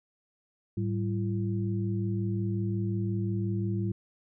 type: tone cluster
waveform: sine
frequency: 107.4 / 193 / 340 Hz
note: A2 / G3 / F4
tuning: -41 / -27 / -46 cents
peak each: -29 / -32 / -36 dBFS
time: 0.77-3.92 s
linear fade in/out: 5 ms
effects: none